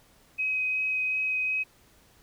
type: tone with vibrato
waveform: sine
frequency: 2528 Hz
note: D#7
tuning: 27 cents sharp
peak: -25 dBFS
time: 0.38-1.64 s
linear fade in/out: 20 ms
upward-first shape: sine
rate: 2.7 Hz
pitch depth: 8 cents each way
effects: pink hiss -60 dBFS RMS until 2.22 s